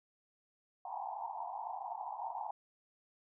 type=band-pass noise; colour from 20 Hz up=white; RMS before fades=-42 dBFS; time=0.85-2.51 s; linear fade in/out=5 ms; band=710 to 970 Hz; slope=96 dB/octave; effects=none